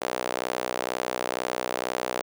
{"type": "tone with high-pass filter", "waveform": "sawtooth", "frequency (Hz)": 62.1, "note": "B1", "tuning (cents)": 10, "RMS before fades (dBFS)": -30, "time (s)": [0.01, 2.22], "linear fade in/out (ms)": 10, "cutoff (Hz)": 530, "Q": 1.5, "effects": []}